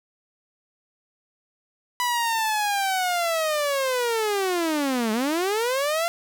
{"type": "linear two-way sweep", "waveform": "sawtooth", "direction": "down then up", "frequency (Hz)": [991, 211.3, 693], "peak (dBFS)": -18, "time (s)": [2, 6.08], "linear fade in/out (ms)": 0, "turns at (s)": 5.12, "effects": []}